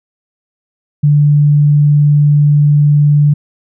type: tone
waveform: sine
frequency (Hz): 146.83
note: D3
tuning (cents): 0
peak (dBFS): -5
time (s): 1.03-3.34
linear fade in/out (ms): 10
effects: none